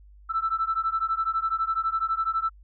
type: beating tone pair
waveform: sine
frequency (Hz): 1318.5 / 1330.5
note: E6 / E6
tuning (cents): 0 / +16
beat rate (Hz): 12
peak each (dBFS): -26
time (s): 0.29-2.5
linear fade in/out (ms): 20
effects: tanh soft clip ceiling -16 dBFS + added 50 Hz sine -48 dBFS peak until 2.63 s